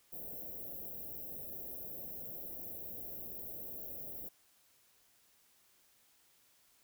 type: band-stop noise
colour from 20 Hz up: white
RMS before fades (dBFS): -45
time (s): 0.12-4.29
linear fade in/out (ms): 10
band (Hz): 680 to 13000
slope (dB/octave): 48
effects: white hiss -69 dBFS RMS until 6.83 s